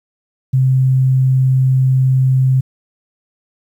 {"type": "tone", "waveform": "sine", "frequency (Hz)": 130.81, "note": "C3", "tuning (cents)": 0, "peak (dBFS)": -9, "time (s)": [0.53, 2.61], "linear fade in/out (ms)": 10, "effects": ["8-bit"]}